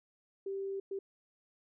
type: tone bursts at uneven times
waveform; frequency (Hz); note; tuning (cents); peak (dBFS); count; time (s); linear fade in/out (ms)
sine; 390.9; G4; -5; -35; 2; 0.46-0.8 / 0.91-0.99; 5
effects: none

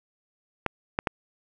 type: clicks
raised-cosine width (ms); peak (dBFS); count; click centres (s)
0.5; -9; 3; 0.663 / 0.989 / 1.072
effects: none

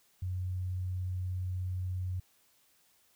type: tone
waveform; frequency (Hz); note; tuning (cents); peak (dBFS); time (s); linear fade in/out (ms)
sine; 91.7; F#2; -15; -32; 0.22-2.2; 5
effects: white hiss -68 dBFS RMS until 3.15 s

